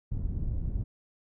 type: low-pass noise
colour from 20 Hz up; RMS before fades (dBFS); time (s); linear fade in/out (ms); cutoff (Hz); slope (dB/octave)
pink; -31; 0.11-0.84; 10; 130; 12
effects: none